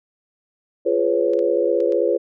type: chord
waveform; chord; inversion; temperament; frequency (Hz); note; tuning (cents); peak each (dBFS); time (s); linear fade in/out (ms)
sine; C# dominant seventh; first; just; 346.5 / 415.8 / 498.9 / 554.4; E#4 / G#4 / B4 / C#5; -14 / +2 / +17 / 0; -22 / -22 / -20 / -22; 0.85-2.18; 20
type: clicks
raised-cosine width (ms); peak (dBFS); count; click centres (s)
0.2; -25; 4; 1.335 / 1.391 / 1.804 / 1.923
effects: none